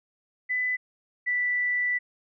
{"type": "tone pair in turn", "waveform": "sine", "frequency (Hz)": [2000, 1972.5], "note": ["B6", "B6"], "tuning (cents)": [21, -3], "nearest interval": "unison", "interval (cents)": 24, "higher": "first", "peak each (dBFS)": [-24, -23], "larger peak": "second", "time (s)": [[0.49, 0.77], [1.26, 1.99]], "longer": "second", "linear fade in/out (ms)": 20, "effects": []}